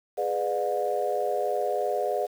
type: chord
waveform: sine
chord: G# diminished seventh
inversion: none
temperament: just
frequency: 415.3 / 498.4 / 598 / 717.6 Hz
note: G#4 / B4 / D5 / F5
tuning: 0 / +16 / +31 / +47 cents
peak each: -30 / -30 / -29 / -29 dBFS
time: 0.17-2.27 s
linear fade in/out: 20 ms
effects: tanh soft clip ceiling -14 dBFS + 8-bit